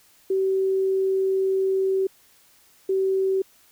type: tone pair in turn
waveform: sine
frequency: 383.1 / 383.1 Hz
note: G4 / G4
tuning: -40 / -40 cents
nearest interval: unison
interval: 0 cents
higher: neither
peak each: -19 dBFS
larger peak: neither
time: 0.3-2.07 / 2.89-3.42 s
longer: first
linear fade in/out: 5 ms
effects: white hiss -57 dBFS RMS until 3.71 s